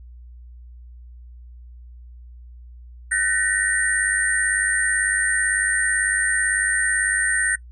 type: tone cluster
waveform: sine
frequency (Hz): 1509 / 1796 / 1894 / 8770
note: F#6 / A6 / A#6 / C#9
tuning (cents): +34 / +35 / +27 / -20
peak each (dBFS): -24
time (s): 3.11-7.56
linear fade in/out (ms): 10
effects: noise-tail reverb RT60 0.1 s tail -22 dB re dry + added 60 Hz sine -39 dBFS peak until 7.71 s